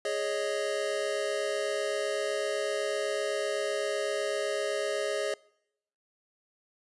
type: chord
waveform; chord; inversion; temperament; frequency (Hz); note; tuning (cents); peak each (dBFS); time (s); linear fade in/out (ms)
square; Ab suspended fourth; none; equal; 415.3 / 554.4 / 622.3; Ab4 / Db5 / Eb5; 0 / 0 / 0; -34; 0.05-5.34; 2
effects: noise-tail reverb RT60 0.8 s tail -25 dB re dry + resampled to 24000 Hz